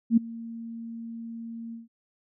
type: tone with ADSR envelope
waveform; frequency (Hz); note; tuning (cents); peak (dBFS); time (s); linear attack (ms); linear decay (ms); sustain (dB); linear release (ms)
sine; 229.7; A#3; -25; -13; 0.1-1.88; 70; 11; -22; 150
effects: none